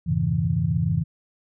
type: tone cluster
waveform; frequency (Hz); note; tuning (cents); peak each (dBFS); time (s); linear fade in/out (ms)
sine; 85.3 / 102.6 / 120.9 / 136.3 / 163.4; F2 / G#2 / B2 / C#3 / E3; -40 / -21 / -36 / -29 / -15; -29 / -27 / -30 / -26 / -23; 0.06-1.04; 20
effects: none